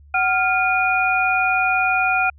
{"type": "tone cluster", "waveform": "sine", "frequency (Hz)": [750, 1398, 2440], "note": ["F#5", "F6", "D#7"], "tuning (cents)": [23, 1, -34], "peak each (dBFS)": -20, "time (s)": [0.14, 2.3], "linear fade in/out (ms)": 5, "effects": ["added 72 Hz sine -44 dBFS peak until 2.38 s"]}